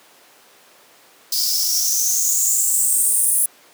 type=noise with high-pass filter sweep; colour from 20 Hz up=blue; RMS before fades=-18 dBFS; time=1.32-3.46 s; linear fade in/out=5 ms; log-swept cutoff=4800 to 10000 Hz; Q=8; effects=pink hiss -49 dBFS RMS until 3.73 s + high-pass 400 Hz 12 dB/octave